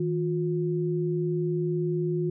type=tone pair together; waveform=sine; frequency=159.2 / 356.9 Hz; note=D#3 / F4; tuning=+40 / +38 cents; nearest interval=octave + major second; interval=1398 cents; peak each=-27 dBFS; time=0-2.3 s; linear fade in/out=5 ms; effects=none